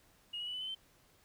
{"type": "tone with pitch steps", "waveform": "sine", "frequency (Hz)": [2871, 2914, 2959, 3003, 3049, 3095], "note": ["F7", "F#7", "F#7", "F#7", "G7", "G7"], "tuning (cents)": [47, -27, -1, 25, -49, -23], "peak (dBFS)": -37, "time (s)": [0.33, 0.75], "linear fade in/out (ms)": 10, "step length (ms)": 70, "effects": ["tanh soft clip ceiling -33 dBFS", "pink hiss -67 dBFS RMS until 1.24 s"]}